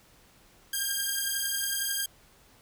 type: beating tone pair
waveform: 5% pulse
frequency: 1602 / 1613 Hz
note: G6 / G6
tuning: +37 / +49 cents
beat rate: 11 Hz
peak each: -20 dBFS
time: 0.73-2.06 s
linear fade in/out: 5 ms
effects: pink hiss -59 dBFS RMS until 2.61 s